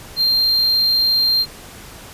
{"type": "tone", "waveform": "triangle", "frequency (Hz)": 4181, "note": "C8", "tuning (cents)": -2, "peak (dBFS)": -12, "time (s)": [0.16, 1.46], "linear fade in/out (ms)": 50, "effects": ["pink hiss -38 dBFS RMS until 2.13 s", "resampled to 32000 Hz"]}